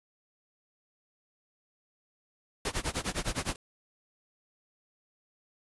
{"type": "noise with tremolo", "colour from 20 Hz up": "pink", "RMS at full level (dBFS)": -30, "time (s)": [2.65, 3.56], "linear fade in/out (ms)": 2, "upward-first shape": "sine", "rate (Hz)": 9.8, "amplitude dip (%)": 95, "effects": ["resampled to 24000 Hz"]}